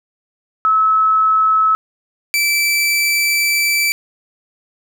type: tone pair in turn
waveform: sine / sawtooth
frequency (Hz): 1296 / 2324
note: E6 / D7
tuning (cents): -30 / -19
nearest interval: minor seventh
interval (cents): 1011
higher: second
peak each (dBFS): -10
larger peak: neither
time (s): 0.65-1.75 / 2.34-3.92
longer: second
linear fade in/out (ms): 0
effects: none